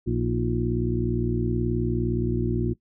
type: harmonic tone with a mistuned harmonic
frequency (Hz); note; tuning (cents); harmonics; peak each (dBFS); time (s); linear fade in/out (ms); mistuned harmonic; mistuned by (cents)
59.2; A#1; +27; 1 / 2 / 3 / 4 / 5 / 6; -30 / -27 / -33 / -29 / -33 / -28; 0.06-2.74; 20; 5; +120
effects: noise-tail reverb RT60 0.1 s tail -18 dB re dry